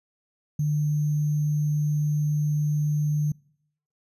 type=tone with sample-and-hold; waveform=sine; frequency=149.4 Hz; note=D3; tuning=30 cents sharp; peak=-21 dBFS; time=0.59-3.32 s; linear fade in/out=5 ms; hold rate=6300 Hz; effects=noise-tail reverb RT60 0.7 s tail -25 dB re dry + resampled to 32000 Hz